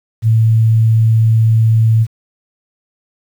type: tone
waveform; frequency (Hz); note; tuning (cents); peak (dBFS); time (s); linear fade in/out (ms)
sine; 112; A2; +31; -7; 0.22-2.07; 50
effects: 7-bit